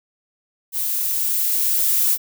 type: noise with level ramp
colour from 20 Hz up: violet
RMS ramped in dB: -23 to -17 dBFS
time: 0.72-2.18 s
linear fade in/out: 50 ms
effects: none